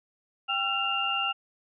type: tone cluster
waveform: sine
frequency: 789 / 1358 / 2705 / 2806 Hz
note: G5 / F6 / E7 / F7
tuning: +11 / -49 / +44 / +8 cents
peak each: -33 / -31 / -36 / -28 dBFS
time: 0.48-1.33 s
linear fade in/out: 20 ms
effects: none